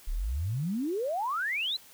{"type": "exponential sweep", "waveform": "sine", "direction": "up", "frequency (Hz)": [30.87, 4186], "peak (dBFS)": -28, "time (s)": [0.07, 1.77], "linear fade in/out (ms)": 10, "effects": ["white hiss -54 dBFS RMS until 1.93 s"]}